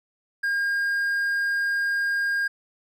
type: tone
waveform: triangle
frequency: 1616 Hz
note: G#6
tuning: 48 cents flat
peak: -20 dBFS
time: 0.43-2.48 s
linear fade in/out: 10 ms
effects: none